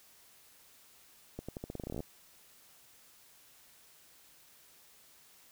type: accelerating click train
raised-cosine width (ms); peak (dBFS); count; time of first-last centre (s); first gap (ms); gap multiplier
2; -26; 16; 1.39-2.004; 96; 0.86
effects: white hiss -61 dBFS RMS until 5.51 s